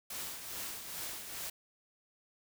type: noise with tremolo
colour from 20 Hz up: white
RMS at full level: -40 dBFS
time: 0.1-1.5 s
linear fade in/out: 5 ms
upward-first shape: triangle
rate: 2.4 Hz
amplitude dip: 55%
effects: none